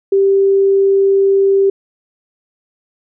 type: tone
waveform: sine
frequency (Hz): 392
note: G4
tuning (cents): 0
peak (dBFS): -8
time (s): 0.12-1.7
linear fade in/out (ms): 5
effects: none